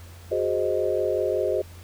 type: chord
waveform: sine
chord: Ab dominant seventh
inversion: third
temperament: equal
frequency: 370 / 415.3 / 523.3 / 622.3 Hz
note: Gb4 / Ab4 / C5 / Eb5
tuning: 0 / 0 / 0 / 0 cents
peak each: -27 dBFS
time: 0.31-1.62 s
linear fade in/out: 10 ms
effects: added 87 Hz sine -42 dBFS peak until 1.83 s + pink hiss -50 dBFS RMS until 1.83 s